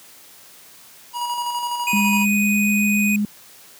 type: tone with tremolo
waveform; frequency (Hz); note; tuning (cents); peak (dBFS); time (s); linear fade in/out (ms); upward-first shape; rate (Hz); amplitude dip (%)
square; 962; B5; -46; -22; 1.13-2.26; 50; square; 12; 35
type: tone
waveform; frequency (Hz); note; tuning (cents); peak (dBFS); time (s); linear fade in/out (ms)
square; 2489; D#7; 0; -20; 1.87-3.16; 2
type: tone with pitch glide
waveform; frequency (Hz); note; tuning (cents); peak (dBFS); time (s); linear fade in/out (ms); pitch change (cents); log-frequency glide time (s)
sine; 205 to 207.5; G#3 to G#3; -22 to -1; -17; 1.93-3.25; 2; +21; 2.11-2.69
effects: white hiss -46 dBFS RMS until 3.79 s + high-pass 100 Hz 12 dB/octave